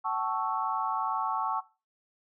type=chord; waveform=sine; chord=F# minor seventh; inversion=none; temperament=equal with one note detuned; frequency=757.7 / 880 / 1108.7 / 1318.5 Hz; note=F#5 / A5 / C#6 / E6; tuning=+41 / 0 / 0 / 0 cents; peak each=-36 / -32 / -31 / -36 dBFS; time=0.04-1.61 s; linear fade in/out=20 ms; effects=noise-tail reverb RT60 0.3 s tail -18 dB re dry